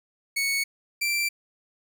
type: tone pair in turn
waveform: sawtooth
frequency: 2217 / 2349 Hz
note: C#7 / D7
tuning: 0 / 0 cents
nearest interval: minor second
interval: 100 cents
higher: second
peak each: -20 dBFS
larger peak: neither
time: 0.36-0.64 / 1.01-1.29 s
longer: neither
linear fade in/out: 10 ms
effects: none